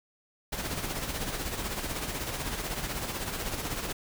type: noise with tremolo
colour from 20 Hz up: pink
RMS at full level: -32 dBFS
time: 0.52-3.93 s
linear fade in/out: 10 ms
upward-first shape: sine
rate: 16 Hz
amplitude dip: 50%
effects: none